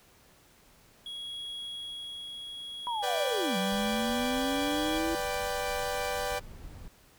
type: tone with tremolo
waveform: triangle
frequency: 3322 Hz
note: G#7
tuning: in tune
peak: -35 dBFS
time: 1.06-4.98 s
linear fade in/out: 2 ms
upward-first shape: sine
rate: 0.55 Hz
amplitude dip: 25%
type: linear two-way sweep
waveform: sine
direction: down then up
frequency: 987.8 to 184.5 to 334.1 Hz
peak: -30 dBFS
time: 2.87-5.15 s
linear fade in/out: 0 ms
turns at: 3.57 s
type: chord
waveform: sawtooth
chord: G major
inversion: first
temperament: equal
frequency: 493.9 / 587.3 / 784 Hz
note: B4 / D5 / G5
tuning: 0 / 0 / 0 cents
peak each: -31 dBFS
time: 3.02-6.4 s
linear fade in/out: 20 ms
type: noise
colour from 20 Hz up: brown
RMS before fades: -45 dBFS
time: 3.72-6.88 s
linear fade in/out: 2 ms
effects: pink hiss -60 dBFS RMS until 7.18 s